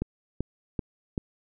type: click train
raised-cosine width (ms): 3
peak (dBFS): -15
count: 4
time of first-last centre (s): 0.02-1.178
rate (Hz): 2.59
effects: none